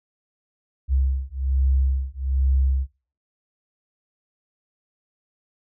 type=beating tone pair; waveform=sine; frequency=66 / 67.2 Hz; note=C2 / C2; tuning=+16 / +47 cents; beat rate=1.2 Hz; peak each=-22 dBFS; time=0.88-2.87 s; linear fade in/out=50 ms; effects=noise-tail reverb RT60 0.4 s tail -20 dB re dry